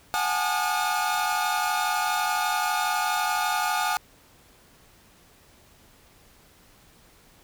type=tone cluster; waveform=45% pulse; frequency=732 / 817 / 869 / 1221 / 1439 Hz; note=F#5 / G#5 / A5 / D#6 / F#6; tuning=-19 / -29 / -22 / -33 / -49 cents; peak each=-30 dBFS; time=0.14-3.97 s; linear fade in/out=0 ms; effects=pink hiss -56 dBFS RMS until 7.43 s